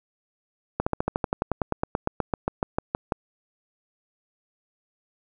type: slowing click train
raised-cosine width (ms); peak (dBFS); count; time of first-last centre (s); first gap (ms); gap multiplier
1; -9; 22; 0.8-3.122; 65; 1.05
effects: none